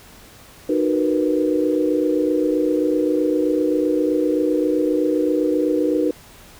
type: chord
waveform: sine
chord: B major seventh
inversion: first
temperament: equal with one note detuned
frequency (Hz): 306.7 / 370 / 466.2 / 493.9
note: D#4 / F#4 / A#4 / B4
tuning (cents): -25 / 0 / 0 / 0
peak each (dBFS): -19 / -23 / -25 / -22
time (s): 0.69-6.11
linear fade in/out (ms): 5
effects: pink hiss -45 dBFS RMS until 6.59 s